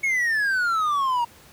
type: exponential sweep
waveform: triangle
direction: down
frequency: 2212 to 931 Hz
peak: -18 dBFS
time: 0.03-1.25 s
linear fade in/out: 10 ms
effects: pink hiss -50 dBFS RMS until 1.52 s + high-pass 60 Hz 12 dB/octave